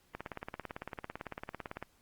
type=click train; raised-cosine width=0.5 ms; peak=-24 dBFS; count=31; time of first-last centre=0.15-1.826 s; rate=17.9 Hz; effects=pink hiss -69 dBFS RMS until 2.01 s + Opus 48 kbps